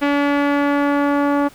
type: tone with low-pass filter sweep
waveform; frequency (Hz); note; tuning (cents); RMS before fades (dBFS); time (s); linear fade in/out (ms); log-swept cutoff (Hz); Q
sawtooth; 286; D4; -46; -17; 0.01-1.49; 20; 2400 to 1200; 1.3
effects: pink hiss -46 dBFS RMS until 1.54 s